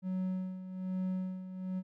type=tone with tremolo; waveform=triangle; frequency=185.9 Hz; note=F#3; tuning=8 cents sharp; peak=-29 dBFS; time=0.02-1.83 s; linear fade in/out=50 ms; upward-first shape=sine; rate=1.2 Hz; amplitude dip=70%; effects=none